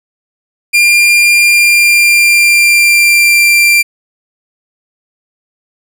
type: tone with pitch glide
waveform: 40% pulse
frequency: 2398 to 2368 Hz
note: D7 to D7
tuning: +36 to +14 cents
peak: -4 dBFS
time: 0.73-3.83 s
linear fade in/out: 20 ms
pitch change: -22 cents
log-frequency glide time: 1.4-3.44 s
effects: none